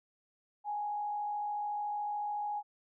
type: tone with frequency modulation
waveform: sine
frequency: 830.6 Hz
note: G#5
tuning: in tune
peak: -33 dBFS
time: 0.64-2.63 s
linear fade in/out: 50 ms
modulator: 53.8 Hz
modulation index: 0.3
effects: none